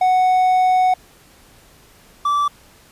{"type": "tone pair in turn", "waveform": "triangle", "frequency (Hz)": [740, 1161.4], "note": ["F#5", "D6"], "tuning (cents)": [0, -20], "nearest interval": "minor sixth", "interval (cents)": 780, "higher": "second", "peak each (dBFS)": [-10, -13], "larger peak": "first", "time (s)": [[0.01, 0.94], [2.25, 2.48]], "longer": "first", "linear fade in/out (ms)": 5, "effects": ["pink hiss -49 dBFS RMS until 2.91 s", "resampled to 32000 Hz"]}